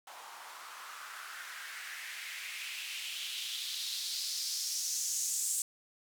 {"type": "noise with band-pass filter sweep", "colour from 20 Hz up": "blue", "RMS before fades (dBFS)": -39, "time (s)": [0.07, 5.62], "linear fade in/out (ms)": 2, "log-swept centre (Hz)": [860, 7800], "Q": 3, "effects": []}